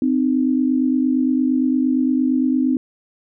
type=tone pair together; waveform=sine; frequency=257.5 / 306.2 Hz; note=C4 / D#4; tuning=-28 / -28 cents; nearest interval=minor third; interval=300 cents; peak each=-16 / -20 dBFS; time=0.02-2.77 s; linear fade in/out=2 ms; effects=none